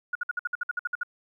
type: tone bursts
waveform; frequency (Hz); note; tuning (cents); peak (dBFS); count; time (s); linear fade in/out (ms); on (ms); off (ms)
sine; 1445; F#6; -41; -25; 12; 0.13-1.033; 5; 23; 57
effects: 11-bit